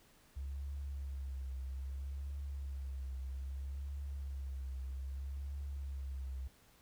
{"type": "tone with vibrato", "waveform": "sine", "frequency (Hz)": 67.9, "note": "C#2", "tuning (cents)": -35, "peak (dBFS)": -39, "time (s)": [0.36, 6.48], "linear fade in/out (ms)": 10, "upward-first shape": "triangle", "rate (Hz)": 0.62, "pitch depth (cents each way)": 66, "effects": ["pink hiss -66 dBFS RMS until 6.81 s"]}